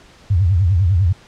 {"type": "tone with vibrato", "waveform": "sine", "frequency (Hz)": 91.6, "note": "F#2", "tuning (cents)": -17, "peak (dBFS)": -11, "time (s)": [0.3, 1.13], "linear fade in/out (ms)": 10, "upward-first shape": "triangle", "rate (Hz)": 10, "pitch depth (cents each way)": 260, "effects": ["pink hiss -46 dBFS RMS until 1.27 s", "low-pass 6000 Hz 12 dB/octave"]}